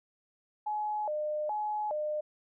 sine tone with vibrato, 715 Hz, F5, 41 cents sharp, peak -30 dBFS, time 0.66-2.21 s, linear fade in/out 10 ms, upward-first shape square, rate 1.2 Hz, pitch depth 290 cents each way, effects none

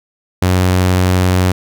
sawtooth tone, 91.7 Hz, F#2, 15 cents flat, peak -6 dBFS, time 0.42-1.52 s, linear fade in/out 5 ms, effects none

